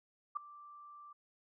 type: tone with ADSR envelope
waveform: sine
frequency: 1174.7 Hz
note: D6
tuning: in tune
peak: -31 dBFS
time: 0.35-1.13 s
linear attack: 18 ms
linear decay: 4 ms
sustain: -20 dB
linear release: 7 ms
effects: none